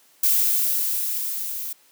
violet noise with level ramp, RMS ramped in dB -18 to -31 dBFS, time 0.23-1.73 s, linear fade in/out 5 ms, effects white hiss -57 dBFS RMS until 1.91 s + high-pass 200 Hz 12 dB/octave

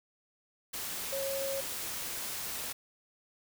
sine tone in noise, 546 Hz, C#5, 26 cents flat, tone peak -33 dBFS, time 1.12-1.61 s, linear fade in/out 10 ms, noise white, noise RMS -38 dBFS, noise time 0.73-2.73 s, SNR +2 dB, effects none

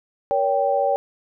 sine chord, G diminished, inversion first, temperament just, 470.4 / 564.5 / 784 Hz, Bb4 / Db5 / G5, +16 / +31 / 0 cents, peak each -26 / -20 / -21 dBFS, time 0.31-0.96 s, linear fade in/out 0 ms, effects none

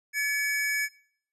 square tone pair together, 1717.7 / 2260 Hz, A6 / C#7, -42 / +33 cents, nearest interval perfect fourth, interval 475 cents, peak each -29 / -29 dBFS, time 0.13-0.89 s, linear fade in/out 50 ms, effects noise-tail reverb RT60 0.6 s tail -21 dB re dry + resampled to 32000 Hz

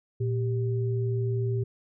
sine tone pair together, 116.54 / 392 Hz, A#2 / G4, 0 / 0 cents, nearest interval octave + major sixth, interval 2100 cents, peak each -25 / -32 dBFS, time 0.2-1.64 s, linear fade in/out 10 ms, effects none

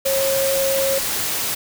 sine tone in noise, 542 Hz, C#5, 39 cents flat, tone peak -18 dBFS, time 0.05-0.99 s, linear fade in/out 10 ms, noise white, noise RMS -23 dBFS, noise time 0.05-1.55 s, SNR +2 dB, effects none

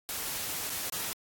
white noise with dropouts, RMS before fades -35 dBFS, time 0.09-1.13 s, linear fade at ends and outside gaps 0 ms, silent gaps 0.696-0.701 / 0.898-0.923 s, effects AAC 64 kbps

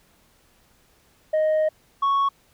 sine tone pair in turn, 622.3 / 1108.8 Hz, D#5 / C#6, 0 / 0 cents, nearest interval minor seventh, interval 1000 cents, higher second, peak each -15 dBFS, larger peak neither, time 1.33-1.69 / 2.02-2.29 s, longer first, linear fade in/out 10 ms, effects tanh soft clip ceiling -17 dBFS + pink hiss -60 dBFS RMS until 2.53 s

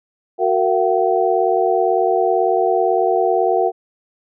sine tone cluster, 370.5 / 460.4 / 683 / 761 Hz, F#4 / A#4 / F5 / F#5, +2 / -22 / -39 / +48 cents, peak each -19 dBFS, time 0.38-3.72 s, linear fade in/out 50 ms, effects none

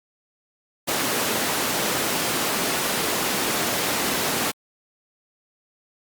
pink high-pass noise, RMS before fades -24 dBFS, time 0.87-4.52 s, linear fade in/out 20 ms, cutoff 230 Hz, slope 12 dB/octave, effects Opus 48 kbps

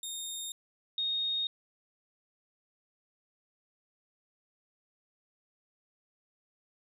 20% pulse / sine tone pair in turn, 3682 / 3716 Hz, A#7 / A#7, -22 / -6 cents, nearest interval unison, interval 16 cents, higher second, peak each -31 / -29 dBFS, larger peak second, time 0.03-0.52 / 0.98-1.47 s, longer neither, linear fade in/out 2 ms, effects none

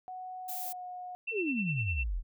sine tone with pitch glide, 740 to 725.6 Hz, F#5 to F#5, 0 to -34 cents, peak -39 dBFS, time 0.08-1.15 s, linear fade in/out 0 ms, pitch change -34 cents, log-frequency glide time 0.42-0.85 s
violet noise, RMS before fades -39 dBFS, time 0.48-0.73 s, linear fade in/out 10 ms
sine tone with tremolo, 2691 Hz, E7, 35 cents sharp, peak -31 dBFS, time 1.27-2.04 s, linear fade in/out 10 ms, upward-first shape sine, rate 9.9 Hz, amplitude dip 70%
sine exponential sweep, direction down, 479.4 to 35.33 Hz, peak -30 dBFS, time 1.31-2.23 s, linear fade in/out 50 ms
effects none

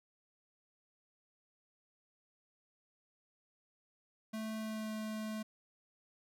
square tone with pitch glide, 219.1 to 216.6 Hz, A3 to A3, -7 to -27 cents, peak -39 dBFS, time 4.33-5.43 s, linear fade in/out 10 ms, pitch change -20 cents, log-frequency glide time 4.57-4.93 s, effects none

